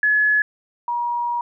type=tone pair in turn; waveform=sine; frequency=1702 / 955.2 Hz; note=G#6 / A#5; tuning=+42 / +42 cents; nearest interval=minor seventh; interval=1000 cents; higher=first; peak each=-14 / -20 dBFS; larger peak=first; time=0.03-0.42 / 0.88-1.41 s; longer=second; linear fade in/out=2 ms; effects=none